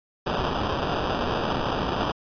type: noise with sample-and-hold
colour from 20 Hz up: violet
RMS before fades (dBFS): -26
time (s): 0.26-2.12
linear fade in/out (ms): 10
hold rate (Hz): 2100
effects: resampled to 11025 Hz